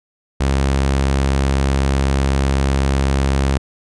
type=tone; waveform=sawtooth; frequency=68 Hz; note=C#2; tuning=33 cents flat; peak=-10 dBFS; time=0.4-3.58 s; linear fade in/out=10 ms; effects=resampled to 22050 Hz

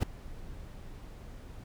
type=noise with ADSR envelope; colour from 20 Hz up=brown; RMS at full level=-23 dBFS; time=0-1.64 s; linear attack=29 ms; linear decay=6 ms; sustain=-22 dB; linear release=4 ms; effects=none

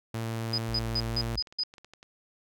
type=tone with pitch glide; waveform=sawtooth; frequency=113.6 to 115.32 Hz; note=A#2 to A#2; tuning=-44 to -18 cents; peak=-27 dBFS; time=0.14-1.36 s; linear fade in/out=5 ms; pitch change=+26 cents; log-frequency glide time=0.98-1.18 s
type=tone bursts; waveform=sine; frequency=4978 Hz; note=D#8; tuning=in tune; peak=-26 dBFS; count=6; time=0.53-1.636 s; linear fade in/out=5 ms; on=51 ms; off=160 ms
type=tone; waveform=sine; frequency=52 Hz; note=G#1; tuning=3 cents sharp; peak=-35 dBFS; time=0.68-1.4 s; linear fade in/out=10 ms
type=clicks; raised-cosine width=0.2 ms; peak=-32 dBFS; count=10; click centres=1.425 / 1.472 / 1.525 / 1.595 / 1.635 / 1.739 / 1.782 / 1.846 / 1.936 / 2.029 s
effects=none

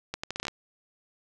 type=accelerating click train; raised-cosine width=0.2 ms; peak=-15 dBFS; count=9; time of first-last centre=0.14-0.482 s; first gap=95 ms; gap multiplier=0.75; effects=none

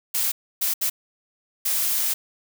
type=noise bursts at uneven times; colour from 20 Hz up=blue; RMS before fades=-23 dBFS; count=4; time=0.14-0.32 / 0.61-0.74 / 0.81-0.9 / 1.65-2.14 s; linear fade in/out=10 ms; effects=none

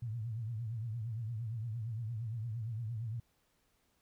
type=tone with vibrato; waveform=sine; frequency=113.4 Hz; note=A#2; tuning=47 cents flat; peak=-36 dBFS; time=0.02-3.2 s; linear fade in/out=5 ms; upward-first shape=triangle; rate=8.7 Hz; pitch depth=150 cents each way; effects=pink hiss -75 dBFS RMS until 4.01 s

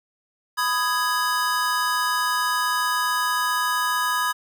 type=chord; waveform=square; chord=G# minor; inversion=first; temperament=just; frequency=996.7 / 1245.9 / 1661.2 Hz; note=B5 / D#6 / G#6; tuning=+16 / +2 / 0 cents; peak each=-26 dBFS; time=0.57-4.33 s; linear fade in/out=20 ms; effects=none

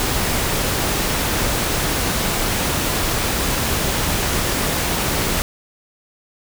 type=noise; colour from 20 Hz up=pink; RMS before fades=-20 dBFS; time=0-5.42 s; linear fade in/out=0 ms; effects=none

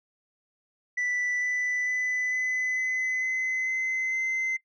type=tone with pitch steps; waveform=sine; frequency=1975.5 / 1988.1 / 2001 / 2014 / 2026 / 2039 / 2052 / 2065 Hz; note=B6 / B6 / B6 / B6 / B6 / C7 / C7 / C7; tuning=0 / +11 / +22 / +33 / +44 / -45 / -34 / -23 cents; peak=-23 dBFS; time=0.97-4.57 s; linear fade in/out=10 ms; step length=450 ms; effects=noise-tail reverb RT60 0.1 s tail -21 dB re dry + tanh soft clip ceiling -24 dBFS

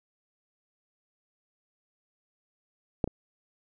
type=clicks; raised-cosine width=2 ms; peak=-11 / -22 dBFS; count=2; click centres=3.042 / 3.076 s; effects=none

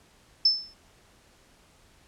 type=tone with exponential decay; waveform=sine; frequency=5274 Hz; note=E8; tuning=in tune; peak=-14 dBFS; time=0.45-0.74 s; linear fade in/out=5 ms; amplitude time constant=61 ms; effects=pink hiss -59 dBFS RMS until 2.07 s + low-pass 10000 Hz 12 dB/octave

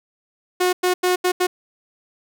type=tone bursts at uneven times; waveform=sawtooth; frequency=362.8 Hz; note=F#4; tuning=34 cents flat; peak=-12 dBFS; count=5; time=0.6-0.73 / 0.83-0.94 / 1.03-1.16 / 1.24-1.32 / 1.4-1.47 s; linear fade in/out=10 ms; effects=none

